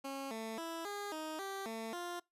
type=tone with pitch steps; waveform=15% pulse; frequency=272.8 / 222.8 / 330.3 / 407.7 / 312.5 / 390.4 / 224.5 / 350.1 Hz; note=C#4 / A3 / E4 / G#4 / D#4 / G4 / A3 / F4; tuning=-28 / +22 / +4 / -32 / +8 / -7 / +35 / +4 cents; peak=-34 dBFS; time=0.04-2.2 s; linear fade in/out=10 ms; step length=270 ms; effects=noise-tail reverb RT60 0.2 s tail -24 dB re dry + resampled to 32000 Hz